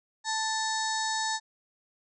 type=harmonic tone with a mistuned harmonic; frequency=880 Hz; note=A5; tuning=in tune; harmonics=1 / 2 / 4 / 5 / 6 / 7 / 8 / 9; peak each=-31 / -34 / -37 / -38 / -39 / -39 / -40 / -41 dBFS; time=0.24-1.4 s; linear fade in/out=50 ms; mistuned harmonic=4; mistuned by=+110 cents; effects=none